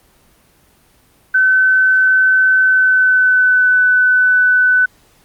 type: tone with pitch glide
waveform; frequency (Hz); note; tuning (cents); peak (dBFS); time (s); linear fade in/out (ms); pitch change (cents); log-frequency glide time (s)
sine; 1523 to 1500.3; F#6 to F#6; +50 to +24; -8; 1.34-4.86; 10; -26; 2.61-3.77
effects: pink hiss -52 dBFS RMS until 5.24 s + Opus 24 kbps